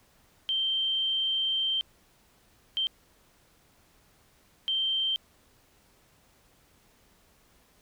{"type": "tone bursts at uneven times", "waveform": "sine", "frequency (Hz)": 3136, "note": "G7", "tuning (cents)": 0, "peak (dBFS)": -25, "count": 3, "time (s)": [[0.49, 1.81], [2.77, 2.87], [4.68, 5.16]], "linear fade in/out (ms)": 0, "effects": ["pink hiss -63 dBFS RMS until 7.81 s"]}